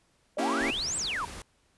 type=exponential two-way sweep; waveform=sine; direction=up then down; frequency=563 to 8372 to 901 Hz; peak=-29 dBFS; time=0.37-1.25 s; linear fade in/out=2 ms; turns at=0.97 s
type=chord; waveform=sawtooth; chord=A# diminished seventh; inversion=none; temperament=equal; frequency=233.1 / 277.2 / 329.6 / 392 Hz; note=A#3 / C#4 / E4 / G4; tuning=0 / 0 / 0 / 0 cents; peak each=-30 / -28 / -31 / -31 dBFS; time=0.38-0.71 s; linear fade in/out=10 ms
type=noise; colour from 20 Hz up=pink; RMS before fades=-42 dBFS; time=0.61-1.42 s; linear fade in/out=2 ms
effects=pink hiss -68 dBFS RMS until 1.77 s + resampled to 24000 Hz